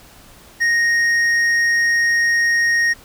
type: tone with hard clipping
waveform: sine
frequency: 1864.7 Hz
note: A#6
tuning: in tune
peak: -15 dBFS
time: 0.6-2.94 s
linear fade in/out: 20 ms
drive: 6 dB
effects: pink hiss -45 dBFS RMS until 3.04 s